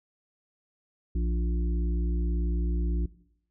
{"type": "harmonic tone", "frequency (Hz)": 58.27, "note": "A#1", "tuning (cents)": 0, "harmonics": [1, 3, 5, 6], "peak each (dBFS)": [-25, -35, -39, -41], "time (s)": [1.15, 3.06], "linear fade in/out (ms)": 5, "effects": ["noise-tail reverb RT60 0.7 s tail -19 dB re dry"]}